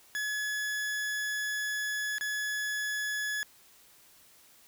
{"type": "tone with dropouts", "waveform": "40% pulse", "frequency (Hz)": 1700, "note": "G#6", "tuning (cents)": 40, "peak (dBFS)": -30, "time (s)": [0.15, 3.43], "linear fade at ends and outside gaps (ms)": 0, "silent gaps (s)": [2.183, 2.21], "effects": ["white hiss -59 dBFS RMS until 4.67 s"]}